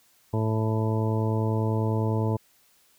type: harmonic tone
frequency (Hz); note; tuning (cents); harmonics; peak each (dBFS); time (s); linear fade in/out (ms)
110; A2; 0; 1 / 2 / 3 / 4 / 5 / 6 / 8 / 9; -24 / -31 / -33 / -32 / -37 / -38 / -36 / -40; 0.33-2.37; 10
effects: white hiss -62 dBFS RMS until 2.98 s